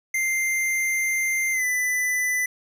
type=tone with pitch glide; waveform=square; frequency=2093 to 1996.2 Hz; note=C7 to B6; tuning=0 to +18 cents; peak=-22 dBFS; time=0.14-2.46 s; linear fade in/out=5 ms; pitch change=-82 cents; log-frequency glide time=1.52-1.64 s; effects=none